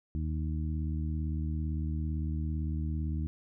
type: harmonic tone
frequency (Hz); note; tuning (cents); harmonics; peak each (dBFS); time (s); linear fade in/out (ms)
77.78; D#2; 0; 1 / 2 / 3 / 4; -31 / -37 / -41 / -43; 0.15-3.27; 0
effects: none